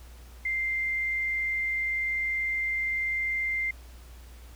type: tone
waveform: sine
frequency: 2093 Hz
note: C7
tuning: in tune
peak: -26 dBFS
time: 0.45-3.71 s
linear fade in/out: 5 ms
effects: added 60 Hz sine -45 dBFS peak until 4.55 s + pink hiss -55 dBFS RMS until 4.55 s